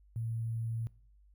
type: tone with sample-and-hold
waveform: sine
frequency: 114 Hz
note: A#2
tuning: 38 cents flat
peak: -33 dBFS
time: 0.16-0.87 s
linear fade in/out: 0 ms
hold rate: 11025 Hz
effects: noise-tail reverb RT60 0.5 s tail -21 dB re dry + added 50 Hz sine -59 dBFS peak until 1.34 s